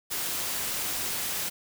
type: noise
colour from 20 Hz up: white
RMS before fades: -31 dBFS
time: 0.1-1.5 s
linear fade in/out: 20 ms
effects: none